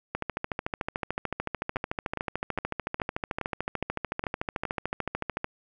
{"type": "two click trains", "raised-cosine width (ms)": 0.5, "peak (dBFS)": [-15, -14], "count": [8, 73], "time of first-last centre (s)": [[1.76, 4.653], [0.15, 5.444]], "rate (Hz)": [2.42, 13.6], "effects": []}